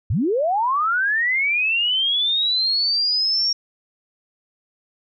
sine linear sweep, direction up, 73.6 to 5588 Hz, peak -17 dBFS, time 0.1-3.53 s, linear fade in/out 5 ms, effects none

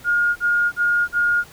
sine tone bursts, 1425 Hz, F6, 34 cents sharp, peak -15 dBFS, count 4, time 0.04-1.443 s, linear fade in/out 50 ms, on 320 ms, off 41 ms, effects pink hiss -45 dBFS RMS until 1.52 s

